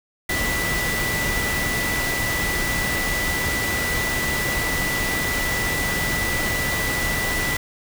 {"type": "tone in noise", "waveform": "sine", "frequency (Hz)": 1975.5, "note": "B6", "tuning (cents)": 0, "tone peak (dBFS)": -24, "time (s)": [0.29, 7.57], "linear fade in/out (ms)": 5, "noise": "pink", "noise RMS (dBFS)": -25, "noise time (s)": [0.29, 7.57], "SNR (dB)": -2, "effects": []}